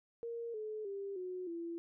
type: tone with pitch steps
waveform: sine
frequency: 466.2 / 430 / 396.6 / 365.8 / 337.4 Hz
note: A#4 / A4 / G4 / F#4 / E4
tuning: 0 / -40 / +20 / -20 / +40 cents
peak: -39 dBFS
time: 0.23-1.78 s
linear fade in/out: 0 ms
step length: 310 ms
effects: none